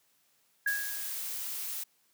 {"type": "tone with exponential decay", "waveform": "sine", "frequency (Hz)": 1652, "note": "G#6", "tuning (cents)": -10, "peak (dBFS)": -25, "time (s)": [0.66, 1.22], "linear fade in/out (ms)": 5, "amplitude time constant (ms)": 120}
{"type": "noise", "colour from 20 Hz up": "blue", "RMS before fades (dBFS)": -37, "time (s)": [0.67, 1.84], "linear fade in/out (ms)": 10}
{"effects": ["white hiss -70 dBFS RMS until 2.13 s", "high-pass 100 Hz 12 dB/octave"]}